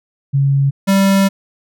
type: tone pair in turn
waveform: sine / square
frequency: 138.5 / 195.25 Hz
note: C#3 / G3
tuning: -1 / -7 cents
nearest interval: tritone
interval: 594 cents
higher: second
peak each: -10 dBFS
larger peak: neither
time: 0.33-0.71 / 0.87-1.29 s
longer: second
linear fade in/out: 20 ms
effects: none